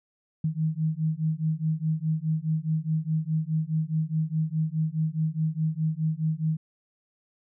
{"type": "beating tone pair", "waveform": "sine", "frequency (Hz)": [155.56, 160.36], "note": ["D#3", "E3"], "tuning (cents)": [0, -47], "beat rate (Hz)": 4.8, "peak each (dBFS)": -27, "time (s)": [0.44, 6.57], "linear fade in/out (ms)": 5, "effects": []}